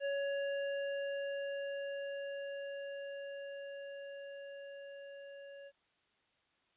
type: tone with level ramp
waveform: square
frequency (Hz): 559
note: C#5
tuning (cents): +14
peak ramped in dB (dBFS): -34 to -50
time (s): 0-5.72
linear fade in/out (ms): 50
effects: white hiss -75 dBFS RMS until 6.76 s + resampled to 8000 Hz